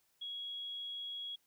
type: tone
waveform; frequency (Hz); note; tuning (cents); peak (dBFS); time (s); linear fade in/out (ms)
sine; 3322; G#7; 0; -40; 0.21-1.36; 10
effects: white hiss -75 dBFS RMS until 1.46 s